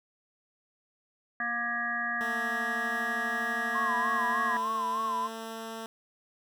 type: harmonic tone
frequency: 237.2 Hz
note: A#3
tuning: 30 cents sharp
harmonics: 1 / 3 / 5 / 7 / 8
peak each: -42 / -38 / -37 / -31 / -36 dBFS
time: 1.4-4.57 s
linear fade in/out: 2 ms
type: tone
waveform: 10% pulse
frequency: 224.8 Hz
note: A3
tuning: 37 cents sharp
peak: -29 dBFS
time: 2.21-5.86 s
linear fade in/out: 0 ms
type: tone with vibrato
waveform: sine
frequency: 1046.5 Hz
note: C6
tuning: in tune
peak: -28 dBFS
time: 3.74-5.28 s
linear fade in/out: 20 ms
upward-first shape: sine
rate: 3.3 Hz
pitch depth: 99 cents each way
effects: none